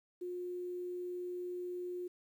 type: tone with quantisation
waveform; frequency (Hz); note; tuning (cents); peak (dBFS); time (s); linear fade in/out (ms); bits
sine; 357.8; F4; +42; -38; 0.21-2.08; 10; 11
effects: none